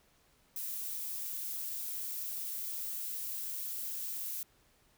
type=noise; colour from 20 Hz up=violet; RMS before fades=-39 dBFS; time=0.56-4.43 s; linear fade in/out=2 ms; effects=pink hiss -68 dBFS RMS until 4.97 s